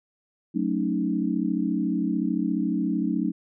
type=chord; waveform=sine; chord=D# half-diminished seventh; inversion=first; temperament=equal; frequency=185 / 220 / 277.2 / 311.1 Hz; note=F#3 / A3 / C#4 / D#4; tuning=0 / 0 / 0 / 0 cents; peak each=-28 dBFS; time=0.54-3.32 s; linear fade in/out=20 ms; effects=none